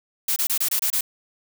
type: noise bursts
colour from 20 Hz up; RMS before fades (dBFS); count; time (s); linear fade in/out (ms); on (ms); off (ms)
blue; -22; 7; 0.28-1.01; 5; 82; 26
effects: none